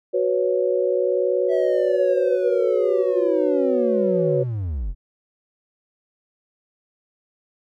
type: chord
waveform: sine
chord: F# suspended fourth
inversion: none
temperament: equal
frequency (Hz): 370 / 493.9 / 554.4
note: F#4 / B4 / C#5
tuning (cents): 0 / 0 / 0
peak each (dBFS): -22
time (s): 0.13-4.44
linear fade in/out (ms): 20
type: linear sweep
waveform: triangle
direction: down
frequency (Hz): 659.3 to 36.71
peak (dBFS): -21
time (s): 1.48-4.95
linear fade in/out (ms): 50
effects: none